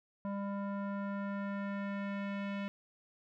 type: tone with low-pass filter sweep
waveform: square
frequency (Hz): 199.7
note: G3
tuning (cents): +32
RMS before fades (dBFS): -38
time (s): 0.25-2.68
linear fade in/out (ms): 0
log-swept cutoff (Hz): 1000 to 2600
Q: 1.8
effects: none